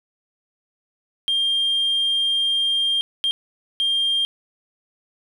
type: tone bursts at uneven times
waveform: sine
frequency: 3200 Hz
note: G7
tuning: 35 cents sharp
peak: -16 dBFS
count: 3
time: 1.28-3.01 / 3.24-3.31 / 3.8-4.25 s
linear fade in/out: 0 ms
effects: tanh soft clip ceiling -15 dBFS + 9-bit